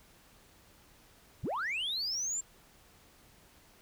sine linear sweep, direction up, 41.44 to 7459 Hz, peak -30 dBFS, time 1.43-2.41 s, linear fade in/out 10 ms, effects tanh soft clip ceiling -30 dBFS + pink hiss -61 dBFS RMS until 3.81 s

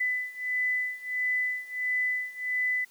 sine beating tone pair, 2000 / 2001.5 Hz, B6 / B6, +21 / +23 cents, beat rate 1.5 Hz, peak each -29 / -31 dBFS, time 0-2.85 s, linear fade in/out 10 ms, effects white hiss -59 dBFS RMS until 2.9 s + high-pass 150 Hz 12 dB/octave

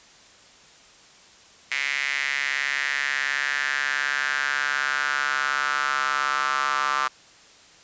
square tone with high-pass filter sweep, 69.3 Hz, C#2, in tune, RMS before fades -25 dBFS, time 1.71-7.08 s, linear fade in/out 5 ms, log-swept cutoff 2100 to 1200 Hz, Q 4.9, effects white hiss -51 dBFS RMS until 7.83 s + resampled to 16000 Hz

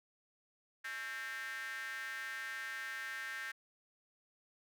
square tone with high-pass filter, 121.8 Hz, B2, 24 cents flat, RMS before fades -43 dBFS, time 0.84-3.52 s, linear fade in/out 10 ms, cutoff 1700 Hz, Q 8.4, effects none

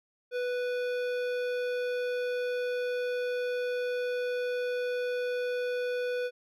sine tone with hard clipping, 493.9 Hz, B4, in tune, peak -31 dBFS, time 0.31-6.31 s, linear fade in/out 50 ms, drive 14 dB, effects none

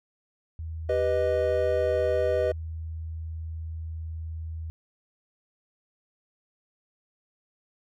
sine tone, 80.7 Hz, E2, 36 cents flat, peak -32 dBFS, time 0.59-4.7 s, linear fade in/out 0 ms
triangle chord, G augmented, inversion none, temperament equal, 392 / 493.9 / 622.3 Hz, G4 / B4 / D#5, 0 / 0 / 0 cents, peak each -28 / -24 / -24 dBFS, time 0.89-2.52 s, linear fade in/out 5 ms
effects none

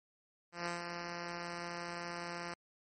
5% pulse tone with ADSR envelope, 172.7 Hz, F3, 19 cents flat, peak -24 dBFS, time 0.52-2.54 s, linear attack 140 ms, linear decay 140 ms, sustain -5 dB, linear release 3 ms, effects MP3 32 kbps

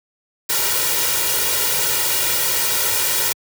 white noise with comb filter, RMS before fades -19 dBFS, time 0.49-3.33 s, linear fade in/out 10 ms, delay 2.1 ms, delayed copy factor +1, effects high-pass 100 Hz 12 dB/octave

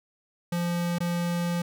square tone with dropouts, 173.1 Hz, F3, 15 cents flat, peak -26 dBFS, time 0.52-1.62 s, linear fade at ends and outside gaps 5 ms, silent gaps 0.985-1.004 s, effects none

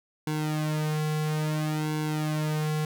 sawtooth tone with flanger, 153.6 Hz, D#3, 22 cents flat, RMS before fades -28 dBFS, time 0.27-2.85 s, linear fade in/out 2 ms, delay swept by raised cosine 1.6 to 3.3 ms, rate 0.59 Hz, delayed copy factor -0.85, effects none

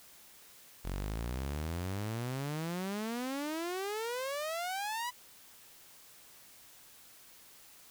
sawtooth exponential sweep, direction up, 43.65 to 1000 Hz, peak -31 dBFS, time 0.84-5.11 s, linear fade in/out 20 ms, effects white hiss -57 dBFS RMS until 7.9 s

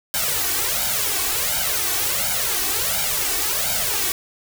white noise with flanger, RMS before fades -22 dBFS, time 0.14-4.12 s, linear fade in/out 0 ms, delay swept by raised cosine 1.3 to 2.7 ms, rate 1.4 Hz, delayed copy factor +1, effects none

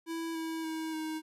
square tone with pitch steps, 329.6 / 324.5 / 319.5 / 314.5 Hz, E4 / E4 / D#4 / D#4, 0 / -27 / +46 / +19 cents, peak -35 dBFS, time 0.06-1.22 s, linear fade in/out 50 ms, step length 290 ms, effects resampled to 32000 Hz + 12-bit

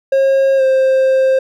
triangle tone with pitch glide, 540 to 527.7 Hz, C#5 to C5, -45 to +15 cents, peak -7 dBFS, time 0.12-1.39 s, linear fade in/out 5 ms, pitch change -40 cents, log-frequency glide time 0.57-0.62 s, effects none

